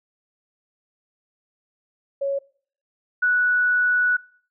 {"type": "tone pair in turn", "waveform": "sine", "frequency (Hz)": [554.4, 1474.5], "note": ["C#5", "F#6"], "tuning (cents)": [0, -6], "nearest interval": "octave + perfect fourth", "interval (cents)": 1694, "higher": "second", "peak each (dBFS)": [-21, -16], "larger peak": "second", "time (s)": [[2.21, 2.39], [3.22, 4.17]], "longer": "second", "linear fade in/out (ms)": 10, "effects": ["noise-tail reverb RT60 0.5 s tail -22 dB re dry"]}